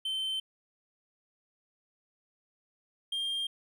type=tone pair in turn; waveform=triangle; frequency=3091 / 3203 Hz; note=G7 / G7; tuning=-25 / +37 cents; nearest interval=minor second; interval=62 cents; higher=second; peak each=-29 / -29 dBFS; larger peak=neither; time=0.05-0.4 / 3.12-3.47 s; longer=neither; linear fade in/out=5 ms; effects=none